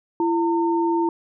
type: tone pair together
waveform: sine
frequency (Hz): 336.7 / 910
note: E4 / A#5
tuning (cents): +37 / -42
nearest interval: octave + perfect fourth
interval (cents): 1721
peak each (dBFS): -19 / -23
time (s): 0.2-1.09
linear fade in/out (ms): 2
effects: none